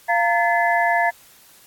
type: tone cluster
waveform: sine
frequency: 694 / 919 / 1727 / 2037 Hz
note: F5 / A#5 / A6 / C7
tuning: -11 / -25 / -33 / -47 cents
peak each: -19 / -22 / -21 / -25 dBFS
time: 0.08-1.11 s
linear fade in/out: 20 ms
effects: white hiss -50 dBFS RMS until 1.66 s + AAC 64 kbps